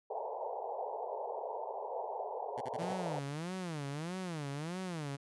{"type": "band-pass noise", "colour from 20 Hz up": "white", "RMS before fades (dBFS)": -40, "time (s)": [0.1, 3.19], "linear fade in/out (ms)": 5, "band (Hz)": [410, 940], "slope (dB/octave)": 96}
{"type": "tone bursts", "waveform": "10% pulse", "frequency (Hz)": 127, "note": "B2", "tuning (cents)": 49, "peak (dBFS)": -35, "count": 5, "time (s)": [2.57, 2.931], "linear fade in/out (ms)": 10, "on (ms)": 41, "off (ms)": 39}
{"type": "tone with vibrato", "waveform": "sawtooth", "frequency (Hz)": 161.7, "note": "E3", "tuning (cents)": -33, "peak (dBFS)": -34, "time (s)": [2.78, 5.17], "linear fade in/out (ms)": 20, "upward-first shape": "sine", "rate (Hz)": 1.6, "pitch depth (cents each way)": 260}
{"effects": ["resampled to 24000 Hz"]}